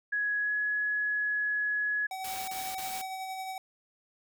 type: tone with pitch glide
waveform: sine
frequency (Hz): 1673 to 1687.6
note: G#6 to G#6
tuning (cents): +12 to +27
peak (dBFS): -27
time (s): 0.12-2.07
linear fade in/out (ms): 10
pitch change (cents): +15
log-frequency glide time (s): 0.41-0.53
type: tone with tremolo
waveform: square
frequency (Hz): 759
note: F#5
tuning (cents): +44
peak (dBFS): -35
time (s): 2.11-3.58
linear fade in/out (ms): 2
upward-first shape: sine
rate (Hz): 11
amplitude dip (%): 30
type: noise bursts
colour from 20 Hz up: white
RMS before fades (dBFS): -40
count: 3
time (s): 2.24-3.018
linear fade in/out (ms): 5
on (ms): 240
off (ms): 29
effects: none